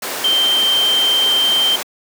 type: tone in noise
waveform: sine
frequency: 3136 Hz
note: G7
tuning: in tune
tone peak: -12 dBFS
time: 0.24-1.76 s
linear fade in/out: 5 ms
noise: pink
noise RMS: -22 dBFS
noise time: 0.02-1.83 s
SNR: +7 dB
effects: high-pass 400 Hz 12 dB/octave